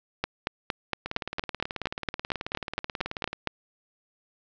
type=two click trains; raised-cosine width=0.3 ms; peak=-10 / -16 dBFS; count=15 / 43; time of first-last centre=0.24-3.473 / 1.06-3.33 s; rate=4.33 / 18.5 Hz; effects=resampled to 16000 Hz + 8-bit